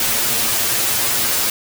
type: noise with comb filter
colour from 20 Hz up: white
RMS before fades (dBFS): -18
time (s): 0-1.5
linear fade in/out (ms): 2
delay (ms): 8.8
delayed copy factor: +0.9
effects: none